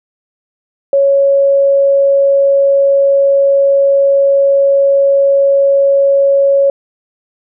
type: tone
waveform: sine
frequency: 554.4 Hz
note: C#5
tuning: in tune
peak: -6 dBFS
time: 0.93-6.7 s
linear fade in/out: 2 ms
effects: none